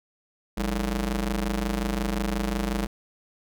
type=ring-modulated tone; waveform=sawtooth; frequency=126.8 Hz; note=B2; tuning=46 cents sharp; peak=-18 dBFS; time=0.57-2.87 s; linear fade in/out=10 ms; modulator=76.2 Hz; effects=none

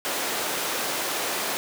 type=high-pass noise; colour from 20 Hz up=pink; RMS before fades=-28 dBFS; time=0.05-1.57 s; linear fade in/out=0 ms; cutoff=390 Hz; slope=12 dB/octave; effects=none

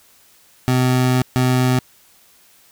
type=tone bursts at uneven times; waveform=25% pulse; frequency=127.3 Hz; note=C3; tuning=47 cents flat; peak=-10 dBFS; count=2; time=0.68-1.22 / 1.36-1.79 s; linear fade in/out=0 ms; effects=white hiss -52 dBFS RMS until 2.71 s

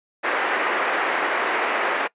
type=band-pass noise; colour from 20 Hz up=white; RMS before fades=-23 dBFS; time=0.23-2.08 s; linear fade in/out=20 ms; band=330 to 2100 Hz; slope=24 dB/octave; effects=noise-tail reverb RT60 0.1 s tail -22 dB re dry + resampled to 8000 Hz

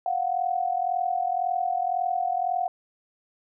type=tone pair together; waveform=sine; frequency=705.1 / 747 Hz; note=F5 / F#5; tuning=+16 / +16 cents; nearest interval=minor second; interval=100 cents; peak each=-26 dBFS; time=0.06-2.68 s; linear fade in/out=2 ms; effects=none

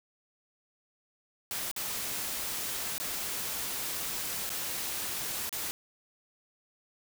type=noise with dropouts; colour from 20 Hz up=white; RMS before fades=-35 dBFS; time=1.51-5.71 s; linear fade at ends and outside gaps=0 ms; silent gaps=1.714-1.763 / 2.981-3 / 4.493-4.502 / 5.493-5.527 s; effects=none

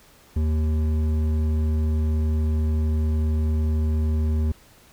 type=tone with hard clipping; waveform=sine; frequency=77.78 Hz; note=D#2; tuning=in tune; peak=-21 dBFS; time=0.36-4.52 s; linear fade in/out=5 ms; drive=9 dB; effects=pink hiss -53 dBFS RMS until 4.92 s

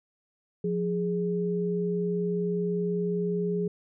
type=tone pair together; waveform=sine; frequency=176.64 / 415.3 Hz; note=F3 / G#4; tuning=+20 / 0 cents; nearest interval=octave + minor third; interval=1480 cents; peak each=-28 dBFS; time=0.64-3.68 s; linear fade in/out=5 ms; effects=none

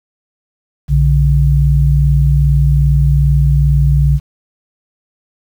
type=tone pair together; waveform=sine; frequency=60.8 / 143.28 Hz; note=B1 / D3; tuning=-26 / -42 cents; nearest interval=octave + minor third; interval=1484 cents; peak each=-10 dBFS; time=0.88-4.2 s; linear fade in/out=50 ms; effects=7-bit

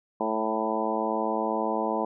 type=harmonic tone with a mistuned harmonic; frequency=110 Hz; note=A2; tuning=in tune; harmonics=2 / 3 / 4 / 5 / 6 / 7 / 8 / 9; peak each=-33 / -33 / -33 / -33 / -33 / -33 / -33 / -33 dBFS; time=0.2-2.05 s; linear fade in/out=5 ms; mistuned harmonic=8; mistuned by=+15 cents; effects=none

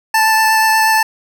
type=tone with vibrato; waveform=25% pulse; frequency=880 Hz; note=A5; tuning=in tune; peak=-6 dBFS; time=0.14-1.03 s; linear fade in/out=5 ms; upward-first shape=sine; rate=8.3 Hz; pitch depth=10 cents each way; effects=none

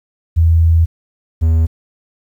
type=tone pair in turn; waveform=sine / triangle; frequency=82.4 / 80.89 Hz; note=E2 / E2; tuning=0 / -32 cents; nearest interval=unison; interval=32 cents; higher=first; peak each=-7 dBFS; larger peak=neither; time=0.36-0.86 / 1.41-1.67 s; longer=first; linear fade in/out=20 ms; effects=8-bit

